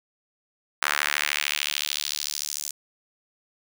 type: tone with high-pass filter sweep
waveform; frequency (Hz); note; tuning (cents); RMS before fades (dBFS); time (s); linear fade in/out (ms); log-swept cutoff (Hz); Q
sawtooth; 73.42; D2; 0; -28; 0.82-2.71; 5; 1400 to 6900; 1.8
effects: none